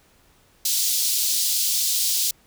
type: high-pass noise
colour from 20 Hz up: pink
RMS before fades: -22 dBFS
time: 0.65-2.31 s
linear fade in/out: 5 ms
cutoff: 4000 Hz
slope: 24 dB/octave
effects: pink hiss -58 dBFS RMS until 2.46 s